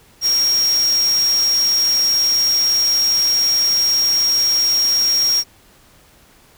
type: tone in noise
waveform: sine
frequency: 5588 Hz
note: F8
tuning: in tune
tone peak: -13 dBFS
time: 0.21-5.44 s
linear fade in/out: 50 ms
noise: white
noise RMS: -28 dBFS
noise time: 0.21-5.44 s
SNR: +12 dB
effects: pink hiss -50 dBFS RMS until 6.57 s